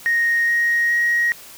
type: tone with pitch steps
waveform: sine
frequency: 1864.7 / 1876.6 / 1888.5 Hz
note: A#6 / A#6 / A#6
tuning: 0 / +11 / +22 cents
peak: -14 dBFS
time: 0.06-1.32 s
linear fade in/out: 0 ms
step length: 420 ms
effects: tanh soft clip ceiling -11 dBFS + white hiss -41 dBFS RMS until 1.57 s